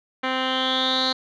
10% pulse tone with low-pass filter sweep, 260 Hz, C4, 11 cents flat, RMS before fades -23 dBFS, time 0.23-1.13 s, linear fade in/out 10 ms, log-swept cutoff 2600 to 4200 Hz, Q 8.6, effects none

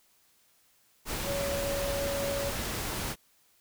sine tone in noise, 561 Hz, C#5, 21 cents sharp, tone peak -31 dBFS, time 1.24-2.53 s, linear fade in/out 50 ms, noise pink, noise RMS -34 dBFS, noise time 1.05-3.16 s, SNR 0 dB, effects white hiss -66 dBFS RMS until 3.6 s

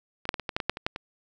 clicks, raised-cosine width 0.3 ms, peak -20 / -6 / -15 / -18 / -14 / -10 / -13 / -7 / -19 / -9 / -18 dBFS, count 11, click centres 0.254 / 0.291 / 0.342 / 0.397 / 0.492 / 0.565 / 0.602 / 0.696 / 0.771 / 0.865 / 0.961 s, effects none

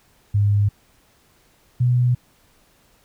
sine tone pair in turn, 102.2 / 123.55 Hz, G#2 / B2, -27 / +1 cents, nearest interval minor third, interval 328 cents, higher second, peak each -14 dBFS, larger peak neither, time 0.34-0.69 / 1.8-2.15 s, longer neither, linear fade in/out 10 ms, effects pink hiss -58 dBFS RMS until 3.04 s

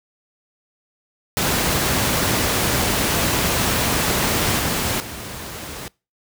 pink noise with level steps, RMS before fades -19 / -21 / -32 dBFS, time 1.37-5.88 s, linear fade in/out 0 ms, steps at 4.59 / 5 s, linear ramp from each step 2 ms, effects noise-tail reverb RT60 0.3 s tail -25 dB re dry + high-pass 60 Hz 12 dB/octave

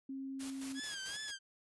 sine tone, 268.9 Hz, C4, 47 cents sharp, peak -40 dBFS, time 0.09-0.8 s, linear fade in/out 5 ms
white noise with tremolo, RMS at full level -47 dBFS, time 0.39-1.32 s, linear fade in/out 20 ms, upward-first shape square, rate 4.5 Hz, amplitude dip 60%
15% pulse tone with vibrato, 1638 Hz, G#6, 24 cents flat, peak -35 dBFS, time 0.74-1.39 s, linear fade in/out 50 ms, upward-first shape sine, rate 2.6 Hz, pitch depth 100 cents each way
effects resampled to 24000 Hz

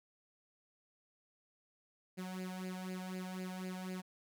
sawtooth tone with flanger, 185 Hz, F#3, in tune, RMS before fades -43 dBFS, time 2.17-4.02 s, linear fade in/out 20 ms, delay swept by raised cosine 0.42 to 1.36 ms, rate 4 Hz, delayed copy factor +0.75, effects none

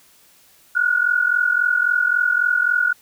sine tone pair together, 1433.3 / 1477 Hz, F6 / F#6, +45 / -3 cents, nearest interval minor second, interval 52 cents, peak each -18 dBFS, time 0.75-2.93 s, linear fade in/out 10 ms, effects white hiss -53 dBFS RMS until 3.01 s

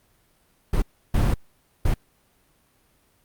brown noise bursts at uneven times, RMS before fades -19 dBFS, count 3, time 0.73-0.82 / 1.14-1.34 / 1.85-1.94 s, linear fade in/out 5 ms, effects pink hiss -63 dBFS RMS until 3.24 s + Opus 32 kbps

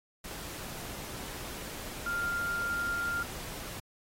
sine tone in noise, 1396.9 Hz, F6, in tune, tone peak -30 dBFS, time 2.06-3.23 s, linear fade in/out 5 ms, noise pink, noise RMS -42 dBFS, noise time 0.24-3.8 s, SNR +9 dB, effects AAC 48 kbps

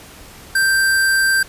sine tone with sample-and-hold, 1568 Hz, G6, in tune, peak -12 dBFS, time 0.55-1.43 s, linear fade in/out 5 ms, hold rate 6300 Hz, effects pink hiss -40 dBFS RMS until 1.48 s + resampled to 32000 Hz

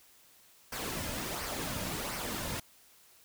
pink noise with flanger, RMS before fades -37 dBFS, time 0.72-2.6 s, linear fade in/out 5 ms, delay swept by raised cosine 0.27 to 2.67 ms, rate 1.4 Hz, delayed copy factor -0.5, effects white hiss -61 dBFS RMS until 3.24 s

